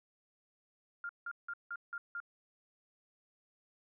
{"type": "tone bursts", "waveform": "sine", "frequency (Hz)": 1401, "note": "F6", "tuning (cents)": 5, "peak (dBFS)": -38, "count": 6, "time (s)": [1.04, 2.202], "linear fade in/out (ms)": 2, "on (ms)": 52, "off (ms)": 170, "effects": []}